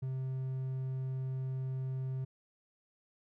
triangle tone, 131.2 Hz, C3, 5 cents sharp, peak -32 dBFS, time 0.02-2.25 s, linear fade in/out 10 ms, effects none

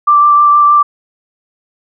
sine tone with vibrato, 1174.7 Hz, D6, in tune, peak -4 dBFS, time 0.07-0.83 s, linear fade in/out 10 ms, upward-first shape sine, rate 6.4 Hz, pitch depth 11 cents each way, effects none

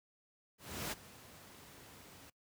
pink noise with ADSR envelope, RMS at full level -38 dBFS, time 0.58-2.3 s, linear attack 340 ms, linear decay 23 ms, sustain -18 dB, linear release 5 ms, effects noise-tail reverb RT60 0.1 s tail -23 dB re dry + high-pass 80 Hz 12 dB/octave

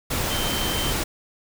sine tone in noise, 3109 Hz, G7, 15 cents flat, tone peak -29 dBFS, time 0.3-0.92 s, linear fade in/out 10 ms, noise pink, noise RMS -25 dBFS, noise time 0.1-1.04 s, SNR -7 dB, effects none

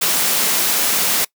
white high-pass noise, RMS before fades -17 dBFS, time 0.01-1.25 s, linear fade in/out 10 ms, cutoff 140 Hz, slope 96 dB/octave, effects noise-tail reverb RT60 0.1 s tail -23 dB re dry

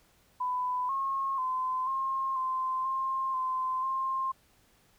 sine tone with pitch steps, 999 / 1083 / 1027 / 1068 / 1039 / 1060 / 1034 / 1059 Hz, B5 / C#6 / C6 / C6 / C6 / C6 / C6 / C6, +20 / -41 / -33 / +35 / -12 / +22 / -21 / +21 cents, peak -28 dBFS, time 0.4-4.32 s, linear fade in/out 10 ms, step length 490 ms, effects pink hiss -65 dBFS RMS until 4.98 s

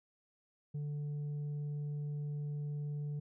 sine tone with tanh clipping, 146.8 Hz, D3, in tune, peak -37 dBFS, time 0.74-3.2 s, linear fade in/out 10 ms, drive 3 dB, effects none

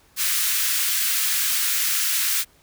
white high-pass noise, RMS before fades -22 dBFS, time 0.16-2.45 s, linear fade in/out 50 ms, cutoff 1400 Hz, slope 24 dB/octave, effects pink hiss -57 dBFS RMS until 2.62 s

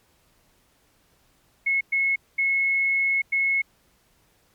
sine tone bursts at uneven times, 2182 Hz, C#7, 28 cents flat, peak -19 dBFS, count 4, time 1.66-1.81 / 1.92-2.16 / 2.38-3.22 / 3.32-3.62 s, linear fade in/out 10 ms, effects pink hiss -63 dBFS RMS until 4.54 s + MP3 96 kbps

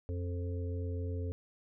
harmonic tone with a mistuned harmonic, 87.6 Hz, F2, 6 cents sharp, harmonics 1 / 3 / 5 / 6, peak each -34 / -45 / -44 / -50 dBFS, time 0.09-1.32 s, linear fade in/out 0 ms, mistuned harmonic 3, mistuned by +22 cents, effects none

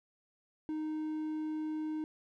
triangle tone, 310 Hz, D#4, 6 cents flat, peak -32 dBFS, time 0.69-2.04 s, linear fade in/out 0 ms, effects none

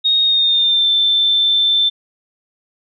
sine tone with pitch glide, 3729 to 3548 Hz, A#7 to A7, 0 to +14 cents, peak -11 dBFS, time 0.04-1.9 s, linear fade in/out 20 ms, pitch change -86 cents, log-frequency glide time 0.23-0.89 s, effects none

